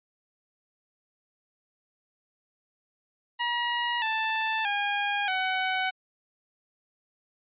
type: tone with pitch steps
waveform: 15% pulse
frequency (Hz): 957 / 882.7 / 814.1 / 750.8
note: A#5 / A5 / G#5 / F#5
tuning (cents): +45 / +5 / -35 / +25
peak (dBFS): -19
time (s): 3.39-5.91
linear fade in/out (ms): 20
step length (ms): 630
effects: resampled to 8000 Hz